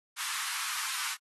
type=high-pass noise; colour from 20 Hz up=pink; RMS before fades=-35 dBFS; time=0.16-1.17 s; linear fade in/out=50 ms; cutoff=1000 Hz; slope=48 dB/octave; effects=AAC 32 kbps